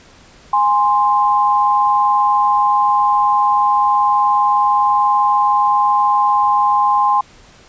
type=tone pair together; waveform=sine; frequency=826.2 / 1046.5 Hz; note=G#5 / C6; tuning=-9 / 0 cents; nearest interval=major third; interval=409 cents; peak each=-14 / -13 dBFS; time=0.53-7.21 s; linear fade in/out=5 ms; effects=pink hiss -45 dBFS RMS until 7.68 s + resampled to 16000 Hz